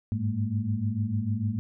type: tone cluster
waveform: sine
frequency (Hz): 100.4 / 107.1 / 204.9 / 227.3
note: G2 / A2 / G#3 / A#3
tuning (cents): +42 / -46 / -23 / -43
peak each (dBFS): -32 / -28 / -35 / -32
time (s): 0.12-1.59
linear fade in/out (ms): 0
effects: none